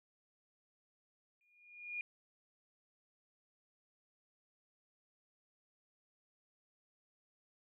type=tone with exponential growth; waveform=sine; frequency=2431 Hz; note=D#7; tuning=41 cents flat; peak=-36 dBFS; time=1.41-2.01 s; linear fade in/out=1 ms; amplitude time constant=130 ms; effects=none